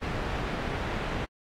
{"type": "low-pass noise", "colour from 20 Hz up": "pink", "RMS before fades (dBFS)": -32, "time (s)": [0.01, 1.26], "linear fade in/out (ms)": 20, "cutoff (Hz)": 2300, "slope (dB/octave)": 12, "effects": ["AAC 48 kbps"]}